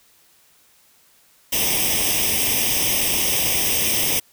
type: noise with comb filter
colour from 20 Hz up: white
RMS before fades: -20 dBFS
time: 1.52-4.2 s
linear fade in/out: 10 ms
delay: 0.35 ms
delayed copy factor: +0.9
effects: white hiss -56 dBFS RMS until 4.32 s